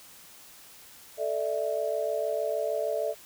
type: chord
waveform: sine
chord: A suspended fourth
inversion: none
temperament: equal with one note detuned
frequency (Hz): 440 / 592.8 / 659.3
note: A4 / D5 / E5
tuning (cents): 0 / +16 / 0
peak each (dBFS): -32 / -30 / -31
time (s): 1.17-3.15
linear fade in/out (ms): 50
effects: white hiss -51 dBFS RMS until 3.25 s